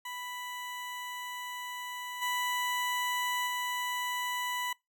20% pulse tone with level steps, 989 Hz, B5, 2 cents sharp, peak -33 / -25 / -27 dBFS, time 0.05-4.73 s, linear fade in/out 5 ms, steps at 2.21 / 3.46 s, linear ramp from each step 20 ms, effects noise-tail reverb RT60 0.2 s tail -24 dB re dry

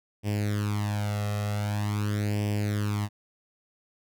sawtooth tone with flanger, 103.83 Hz, G#2, in tune, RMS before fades -28 dBFS, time 0.23-3.09 s, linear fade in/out 50 ms, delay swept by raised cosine 0.37 to 1.57 ms, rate 0.45 Hz, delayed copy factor +0.8, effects none

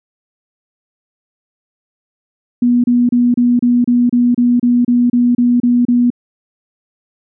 sine tone bursts, 242.7 Hz, B3, 30 cents flat, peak -8 dBFS, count 14, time 2.62-6.103 s, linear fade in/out 5 ms, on 220 ms, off 31 ms, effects none

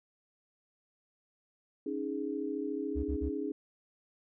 sine chord, C# suspended second, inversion none, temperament equal, 277.2 / 311.1 / 415.3 Hz, C#4 / D#4 / G#4, 0 / 0 / 0 cents, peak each -37 dBFS, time 1.86-3.52 s, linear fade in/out 5 ms
triangle tone bursts, 70.3 Hz, C#2, 25 cents sharp, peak -30 dBFS, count 3, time 2.95-3.298 s, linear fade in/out 20 ms, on 90 ms, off 39 ms
effects none

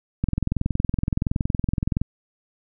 click train, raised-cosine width 5 ms, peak -9 dBFS, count 39, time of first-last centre 0.24-2.016 s, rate 21.4 Hz, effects none

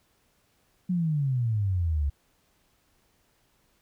sine exponential sweep, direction down, 185.9 to 68.8 Hz, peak -23 dBFS, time 0.89-2.1 s, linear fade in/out 10 ms, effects pink hiss -68 dBFS RMS until 3.81 s

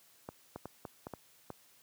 clicks, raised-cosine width 1 ms, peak -27 dBFS, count 7, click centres 0.289 / 0.56 / 0.656 / 0.852 / 1.069 / 1.137 / 1.503 s, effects white hiss -64 dBFS RMS until 1.82 s + high-pass 80 Hz 12 dB/octave

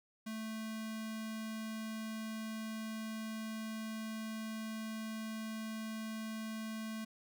square tone with notch filter, 220 Hz, A3, in tune, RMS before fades -42 dBFS, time 0.26-7.05 s, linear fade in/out 10 ms, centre 470 Hz, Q 0.69, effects none

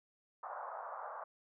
white band-pass noise, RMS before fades -45 dBFS, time 0.43-1.24 s, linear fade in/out 5 ms, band 570 to 1300 Hz, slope 48 dB/octave, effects none

